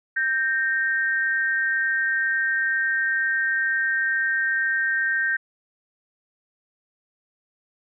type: tone pair together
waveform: sine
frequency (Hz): 1568 / 1845.9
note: G6 / A#6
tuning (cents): 0 / -18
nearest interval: minor third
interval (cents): 282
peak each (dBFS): -22 / -24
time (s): 0.16-5.37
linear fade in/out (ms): 10
effects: none